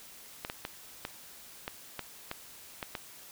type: clicks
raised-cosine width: 0.3 ms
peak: -19 dBFS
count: 9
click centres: 0.449 / 0.499 / 0.651 / 1.051 / 1.679 / 1.993 / 2.314 / 2.828 / 2.952 s
effects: white hiss -51 dBFS RMS until 3.31 s